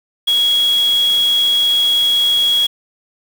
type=tone in noise; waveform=sine; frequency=3322 Hz; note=G#7; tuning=in tune; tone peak=-11 dBFS; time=0.27-2.67 s; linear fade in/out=10 ms; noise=white; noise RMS=-29 dBFS; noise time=0.27-2.67 s; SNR=+15 dB; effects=none